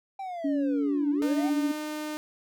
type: linear two-way sweep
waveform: triangle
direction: down then up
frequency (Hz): 790 to 286.6 to 790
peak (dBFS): -31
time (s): 0.19-1.5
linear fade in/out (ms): 5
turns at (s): 1.1
type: tone with pitch glide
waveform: sine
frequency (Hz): 282.6 to 288.7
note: C#4 to D4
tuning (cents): +34 to -30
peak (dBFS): -24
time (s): 0.44-1.72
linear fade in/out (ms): 10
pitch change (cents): +36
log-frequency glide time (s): 0.74-1.02
type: tone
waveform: sawtooth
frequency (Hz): 303.8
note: D#4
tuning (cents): -41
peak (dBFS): -28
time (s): 1.22-2.17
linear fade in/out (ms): 0
effects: none